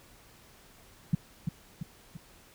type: tone with echo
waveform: sine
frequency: 163 Hz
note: E3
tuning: 19 cents flat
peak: -19 dBFS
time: 1.13-1.15 s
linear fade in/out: 5 ms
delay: 340 ms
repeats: 3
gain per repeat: -6 dB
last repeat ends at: 2.17 s
effects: pink hiss -57 dBFS RMS until 2.54 s